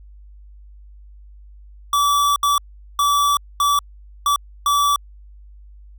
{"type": "tone bursts at uneven times", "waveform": "square", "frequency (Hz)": 1153, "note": "D6", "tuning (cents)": -32, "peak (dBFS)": -15, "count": 6, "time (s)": [[1.93, 2.36], [2.43, 2.58], [2.99, 3.37], [3.6, 3.79], [4.26, 4.36], [4.66, 4.96]], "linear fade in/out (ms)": 2, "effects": ["added 50 Hz sine -40 dBFS peak until 5.98 s"]}